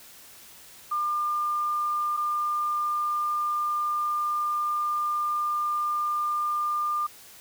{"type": "tone pair in turn", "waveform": "sine", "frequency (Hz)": [1200, 1200], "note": ["D6", "D6"], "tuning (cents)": [37, 37], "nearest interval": "unison", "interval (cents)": 0, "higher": "neither", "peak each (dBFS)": -24, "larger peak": "neither", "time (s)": [[0.91, 2.17], [2.17, 7.07]], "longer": "second", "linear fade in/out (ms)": 10, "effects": ["white hiss -49 dBFS RMS until 7.4 s"]}